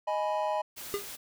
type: chord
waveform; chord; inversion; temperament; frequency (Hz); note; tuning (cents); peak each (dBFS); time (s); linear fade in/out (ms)
triangle; G# minor; second; equal with one note detuned; 622.3 / 835.9 / 987.8; D#5 / G#5 / B5; 0 / +11 / 0; -29 / -30 / -32; 0.07-0.62; 10
type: noise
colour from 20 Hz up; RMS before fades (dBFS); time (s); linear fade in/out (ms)
white; -42; 0.76-1.17; 20
type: tone with exponential decay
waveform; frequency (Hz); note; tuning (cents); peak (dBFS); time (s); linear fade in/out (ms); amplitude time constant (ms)
square; 404.4; G#4; -46; -26; 0.94-1.08; 0; 30
effects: none